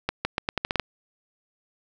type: accelerating click train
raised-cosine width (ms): 0.3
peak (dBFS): -8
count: 9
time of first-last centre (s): 0.09-0.797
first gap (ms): 160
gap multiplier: 0.82
effects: none